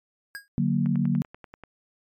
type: tone with exponential decay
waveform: square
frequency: 1636 Hz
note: G#6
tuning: 26 cents flat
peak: -31 dBFS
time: 0.35-0.48 s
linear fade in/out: 0 ms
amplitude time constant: 28 ms
type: chord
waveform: sine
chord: D augmented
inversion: none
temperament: equal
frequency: 146.83 / 185 / 233.1 Hz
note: D3 / F#3 / A#3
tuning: 0 / 0 / 0 cents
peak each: -25 dBFS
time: 0.58-1.22 s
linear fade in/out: 0 ms
type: click train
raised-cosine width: 0.5 ms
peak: -27 dBFS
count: 9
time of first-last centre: 0.86-1.637 s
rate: 10.3 Hz
effects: MP3 96 kbps